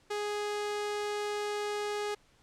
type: tone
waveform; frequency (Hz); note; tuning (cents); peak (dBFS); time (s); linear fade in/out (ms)
sawtooth; 415.3; G#4; 0; -28; 0.1-2.15; 10
effects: pink hiss -65 dBFS RMS until 2.42 s + low-pass 8000 Hz 12 dB/octave